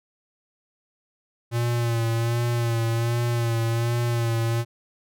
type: tone with vibrato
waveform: square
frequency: 117 Hz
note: A#2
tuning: 7 cents sharp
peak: -22 dBFS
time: 1.51-4.65 s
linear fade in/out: 50 ms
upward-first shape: sine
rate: 1.3 Hz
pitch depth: 37 cents each way
effects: none